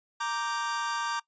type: chord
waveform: 45% pulse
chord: G minor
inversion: first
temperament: equal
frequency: 932.3 / 1174.7 / 1568 Hz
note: Bb5 / D6 / G6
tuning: 0 / 0 / 0 cents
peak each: -33 / -33 / -35 dBFS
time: 0.2-1.2 s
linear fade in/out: 10 ms
effects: noise-tail reverb RT60 0.1 s tail -20 dB re dry + resampled to 16000 Hz

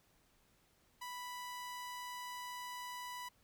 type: tone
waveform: sawtooth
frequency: 987.8 Hz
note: B5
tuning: in tune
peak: -40 dBFS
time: 1.01-3.29 s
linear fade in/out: 10 ms
effects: pink hiss -72 dBFS RMS until 3.43 s

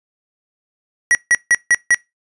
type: tone bursts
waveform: square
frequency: 1922 Hz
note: B6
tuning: 48 cents flat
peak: -10 dBFS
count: 5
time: 1.11-1.945 s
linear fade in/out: 0 ms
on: 39 ms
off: 160 ms
effects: noise-tail reverb RT60 0.2 s tail -23 dB re dry + resampled to 24000 Hz

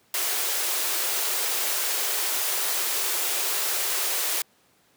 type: high-pass noise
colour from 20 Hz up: white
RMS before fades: -26 dBFS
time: 0.14-4.42 s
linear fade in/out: 2 ms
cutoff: 330 Hz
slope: 96 dB/octave
effects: pink hiss -62 dBFS RMS until 4.96 s + high-pass 150 Hz 12 dB/octave

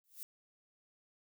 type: noise with exponential growth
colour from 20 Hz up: violet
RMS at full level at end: -42 dBFS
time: 0.04-0.23 s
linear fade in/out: 0 ms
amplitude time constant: 41 ms
effects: none

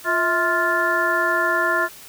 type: harmonic tone with a mistuned harmonic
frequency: 349.2 Hz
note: F4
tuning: in tune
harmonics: 1 / 2 / 3 / 4 / 5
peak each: -27 / -25 / -24 / -22 / -22 dBFS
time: 0.04-1.89 s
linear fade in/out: 50 ms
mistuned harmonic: 2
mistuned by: -120 cents
effects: white hiss -42 dBFS RMS until 2.08 s

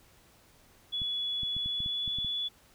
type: tone with pitch glide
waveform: sine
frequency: 3400 to 3426 Hz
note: G#7 to A7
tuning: +40 to -47 cents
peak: -30 dBFS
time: 0.92-2.49 s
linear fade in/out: 20 ms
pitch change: +13 cents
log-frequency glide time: 1.45-2.13 s
type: clicks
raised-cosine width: 5 ms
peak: -30 dBFS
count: 9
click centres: 1.018 / 1.433 / 1.566 / 1.66 / 1.804 / 1.861 / 2.078 / 2.186 / 2.247 s
effects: pink hiss -61 dBFS RMS until 2.74 s

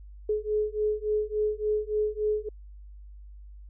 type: beating tone pair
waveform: sine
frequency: 423 / 426.5 Hz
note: G#4 / G#4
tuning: +32 / +46 cents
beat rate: 3.5 Hz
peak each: -28 dBFS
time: 0.29-2.49 s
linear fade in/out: 5 ms
effects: added 50 Hz sine -43 dBFS peak until 3.69 s

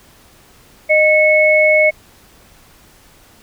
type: tone pair together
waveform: sine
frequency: 616 / 2198 Hz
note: D#5 / C#7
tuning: -17 / -15 cents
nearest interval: octave + minor seventh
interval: 2202 cents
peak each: -11 dBFS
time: 0.89-1.91 s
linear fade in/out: 20 ms
effects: pink hiss -47 dBFS RMS until 3.42 s

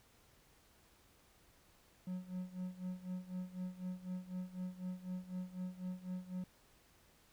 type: tone with tremolo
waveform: triangle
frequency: 182.9 Hz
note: F#3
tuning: 20 cents flat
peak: -36 dBFS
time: 2.07-6.44 s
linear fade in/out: 2 ms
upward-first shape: sine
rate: 4 Hz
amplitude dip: 85%
effects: pink hiss -68 dBFS RMS until 7.32 s

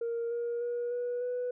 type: tone with pitch steps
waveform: sine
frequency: 466.2 / 473 / 479.9 / 486.8 / 493.9 Hz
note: A#4 / A#4 / B4 / B4 / B4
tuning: 0 / +25 / -50 / -25 / 0 cents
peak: -29 dBFS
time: 0.01-1.51 s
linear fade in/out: 5 ms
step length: 300 ms
effects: tanh soft clip ceiling -28 dBFS

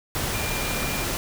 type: tone in noise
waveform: sine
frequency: 2395 Hz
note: D7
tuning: 33 cents sharp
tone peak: -33 dBFS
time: 0.34-1.04 s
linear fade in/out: 0 ms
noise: pink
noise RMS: -27 dBFS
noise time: 0.15-1.17 s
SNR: -9 dB
effects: none

